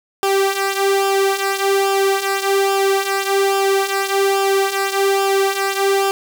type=tone with flanger; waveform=sawtooth; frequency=392 Hz; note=G4; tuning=in tune; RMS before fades=-17 dBFS; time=0.23-6.11 s; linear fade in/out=0 ms; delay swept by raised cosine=0.48 to 2.88 ms; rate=1.2 Hz; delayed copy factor=-0.65; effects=none